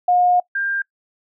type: tone pair in turn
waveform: sine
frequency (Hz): 717 / 1595.7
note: F5 / G6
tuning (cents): +45 / +30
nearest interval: octave + major second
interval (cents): 1385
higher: second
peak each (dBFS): -12 / -19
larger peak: first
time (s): 0.08-0.4 / 0.55-0.82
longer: first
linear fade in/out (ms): 5
effects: noise-tail reverb RT60 0.1 s tail -22 dB re dry